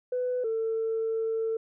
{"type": "tone pair in turn", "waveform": "sine", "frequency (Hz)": [499.3, 448], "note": ["B4", "A4"], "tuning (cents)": [19, 31], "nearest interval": "major second", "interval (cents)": 188, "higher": "first", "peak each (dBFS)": -25, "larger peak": "neither", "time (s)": [[0.12, 0.44], [0.44, 1.57]], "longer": "second", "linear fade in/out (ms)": 5, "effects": ["tanh soft clip ceiling -22 dBFS"]}